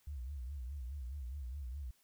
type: tone with vibrato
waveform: sine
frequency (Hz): 66.4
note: C2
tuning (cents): +26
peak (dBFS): -40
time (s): 0.07-1.91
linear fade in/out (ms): 5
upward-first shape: sine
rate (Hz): 4.8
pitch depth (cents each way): 180
effects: white hiss -72 dBFS RMS until 2.03 s